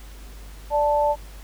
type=tone pair together; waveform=sine; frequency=587.7 / 880 Hz; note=D5 / A5; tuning=+1 / 0 cents; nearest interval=perfect fifth; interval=699 cents; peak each=-20 dBFS; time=0.7-1.16 s; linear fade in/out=50 ms; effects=added 50 Hz sine -38 dBFS peak until 1.43 s + pink hiss -48 dBFS RMS until 1.43 s